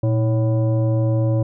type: tone with frequency modulation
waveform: sine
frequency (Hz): 116.6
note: A#2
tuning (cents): +1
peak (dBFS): -15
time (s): 0.03-1.43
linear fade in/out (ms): 5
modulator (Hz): 438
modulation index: 0.65
effects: none